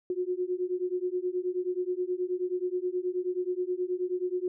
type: beating tone pair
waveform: sine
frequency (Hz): 358 / 367.4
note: F4 / F#4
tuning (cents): +43 / -12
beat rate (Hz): 9.4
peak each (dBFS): -31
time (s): 0.1-4.48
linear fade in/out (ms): 2
effects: none